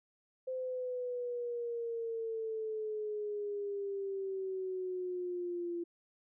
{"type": "exponential sweep", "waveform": "sine", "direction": "down", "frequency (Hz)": [518, 342.1], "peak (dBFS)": -35, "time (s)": [0.47, 5.84], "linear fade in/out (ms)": 10, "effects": []}